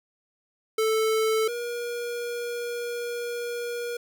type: tone pair in turn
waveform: square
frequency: 440 / 477.5 Hz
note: A4 / A#4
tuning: 0 / +42 cents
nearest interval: minor second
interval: 142 cents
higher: second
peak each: -22 / -30 dBFS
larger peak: first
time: 0.78-1.48 / 1.48-3.97 s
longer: second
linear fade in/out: 5 ms
effects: none